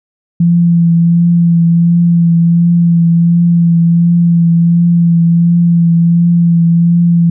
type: tone with vibrato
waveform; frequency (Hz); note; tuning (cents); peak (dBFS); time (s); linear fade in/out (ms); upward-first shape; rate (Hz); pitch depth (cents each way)
sine; 169.9; F3; -47; -5; 0.4-7.3; 5; triangle; 1.4; 23
effects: none